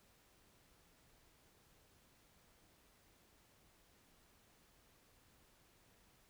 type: silence
effects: pink hiss -70 dBFS RMS until 6.29 s